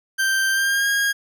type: tone with pitch glide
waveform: 40% pulse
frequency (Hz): 1568 to 1630.8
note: G6 to G#6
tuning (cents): 0 to -32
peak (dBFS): -17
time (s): 0.18-1.13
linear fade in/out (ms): 20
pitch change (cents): +68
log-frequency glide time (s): 0.5-0.88
effects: none